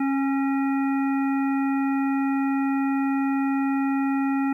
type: harmonic tone with a mistuned harmonic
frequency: 272.7 Hz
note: C#4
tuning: 28 cents flat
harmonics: 1 / 3 / 5 / 7 / 9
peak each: -21 / -31 / -35 / -38 / -40 dBFS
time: 0-4.53 s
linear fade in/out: 5 ms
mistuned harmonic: 3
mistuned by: +15 cents
effects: 10-bit